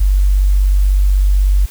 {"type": "tone", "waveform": "sine", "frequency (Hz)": 48.1, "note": "G1", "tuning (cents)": -32, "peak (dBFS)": -8, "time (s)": [0, 1.66], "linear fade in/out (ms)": 10, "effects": ["white hiss -38 dBFS RMS until 1.7 s"]}